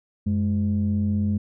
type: tone pair together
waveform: sine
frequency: 92.8 / 208.3 Hz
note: F#2 / G#3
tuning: +6 / +5 cents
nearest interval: octave + major second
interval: 1399 cents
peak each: -22 / -21 dBFS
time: 0.26-1.38 s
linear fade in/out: 10 ms
effects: tanh soft clip ceiling -15 dBFS